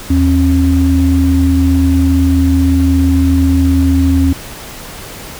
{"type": "tone pair together", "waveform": "sine", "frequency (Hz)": [80.03, 270.5], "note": ["D#2", "C#4"], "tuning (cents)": [49, -42], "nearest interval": "octave + major sixth", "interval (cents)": 2109, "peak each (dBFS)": -10, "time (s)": [0.1, 4.33], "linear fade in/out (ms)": 5, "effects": ["pink hiss -29 dBFS RMS until 5.39 s"]}